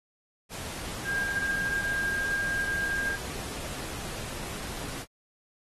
sine tone in noise, 1609 Hz, G6, 45 cents sharp, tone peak -27 dBFS, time 1.04-3.18 s, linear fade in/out 50 ms, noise pink, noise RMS -38 dBFS, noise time 0.49-5.06 s, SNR +8 dB, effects AAC 32 kbps

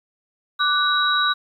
sine tone cluster, 1172 / 1482 / 3863 Hz, D6 / F#6 / B7, -4 / +2 / -39 cents, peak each -21 dBFS, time 0.59-1.34 s, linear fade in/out 20 ms, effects 9-bit

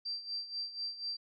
sine tone with tremolo, 4699 Hz, D8, in tune, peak -34 dBFS, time 0.05-1.17 s, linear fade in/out 10 ms, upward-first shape sine, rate 4.1 Hz, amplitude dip 75%, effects none

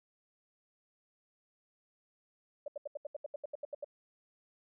sine tone bursts, 581 Hz, D5, 19 cents flat, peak -36 dBFS, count 13, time 2.66-3.845 s, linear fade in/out 5 ms, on 21 ms, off 76 ms, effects none

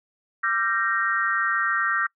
sine chord, G minor seventh, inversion second, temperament equal with one note detuned, 1174.7 / 1361.9 / 1568 / 1864.7 Hz, D6 / F6 / G6 / Bb6, 0 / -44 / 0 / 0 cents, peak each -29 / -25 / -26 / -26 dBFS, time 0.43-2.07 s, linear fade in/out 10 ms, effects noise-tail reverb RT60 0.1 s tail -25 dB re dry

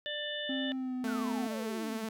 harmonic tone, 592 Hz, D5, 14 cents sharp, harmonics 1 / 3 / 5 / 6, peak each -40 / -40 / -40 / -40 dBFS, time 0.06-0.72 s, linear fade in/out 0 ms
triangle tone with pitch glide, 265.7 to 253.4 Hz, C4 to B3, +27 to +45 cents, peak -31 dBFS, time 0.49-1.47 s, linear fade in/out 5 ms, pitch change -82 cents, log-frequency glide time 0.67-0.95 s
sawtooth tone with vibrato, 221.3 Hz, A3, 10 cents sharp, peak -31 dBFS, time 1.04-2.09 s, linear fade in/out 2 ms, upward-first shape sine, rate 17 Hz, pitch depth 24 cents each way
sine exponential sweep, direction down, 1555 to 200 Hz, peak -40 dBFS, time 1.07-2.05 s, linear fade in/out 10 ms
effects none

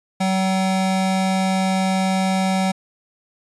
square tone pair together, 189.2 / 761 Hz, F#3 / F#5, +39 / +48 cents, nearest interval 2 octaves, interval 2409 cents, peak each -19 / -24 dBFS, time 0.2-2.72 s, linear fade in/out 10 ms, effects resampled to 24000 Hz

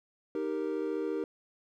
triangle chord, Eb major, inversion none, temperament equal, 311.1 / 392 / 466.2 Hz, Eb4 / G4 / Bb4, 0 / 0 / 0 cents, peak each -33 dBFS, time 0.35-1.24 s, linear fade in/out 2 ms, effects none

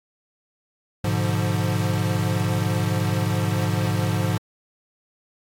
square chord, G# diminished seventh, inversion none, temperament equal, 103.83 / 123.47 / 146.83 / 174.61 Hz, G#2 / B2 / D3 / F3, 0 / 0 / 0 / 0 cents, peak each -24 / -29 / -29 / -27 dBFS, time 1.04-4.38 s, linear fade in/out 5 ms, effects AAC 64 kbps

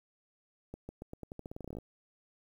accelerating click train, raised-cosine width 2 ms, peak -29 dBFS, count 18, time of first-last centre 0.74-1.786 s, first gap 150 ms, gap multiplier 0.87, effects 10-bit

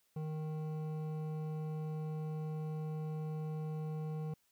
sine tone with hard clipping, 155.3 Hz, D#3, 3 cents flat, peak -39 dBFS, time 0.16-4.34 s, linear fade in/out 5 ms, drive 11 dB, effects white hiss -75 dBFS RMS until 4.51 s

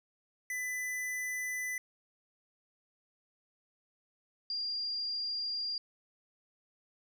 square / sine tone pair in turn, 2000 / 4791 Hz, B6 / D8, +21 / +34 cents, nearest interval octave + minor third, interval 1513 cents, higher second, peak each -35 / -33 dBFS, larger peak second, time 0.5-1.78 / 4.5-5.78 s, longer neither, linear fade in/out 2 ms, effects none

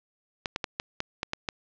clicks, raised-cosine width 0.2 ms, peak -11 dBFS, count 8, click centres 0.458 / 0.561 / 0.642 / 0.799 / 1.004 / 1.231 / 1.334 / 1.488 s, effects low-pass 5000 Hz 12 dB/octave

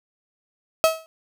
35% pulse tone with exponential decay, 644 Hz, E5, 41 cents flat, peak -9 dBFS, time 0.84-1.06 s, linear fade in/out 0 ms, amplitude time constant 47 ms, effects none

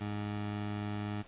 20% pulse tone, 103.83 Hz, G#2, in tune, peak -30 dBFS, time 0-1.23 s, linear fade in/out 20 ms, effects pink hiss -56 dBFS RMS until 1.27 s + resampled to 8000 Hz

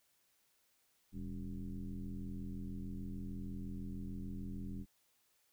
sine tone with frequency modulation, 110 Hz, A2, in tune, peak -40 dBFS, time 1.12-4.86 s, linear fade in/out 50 ms, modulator 86.4 Hz, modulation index 1.8, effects white hiss -75 dBFS RMS until 5.52 s

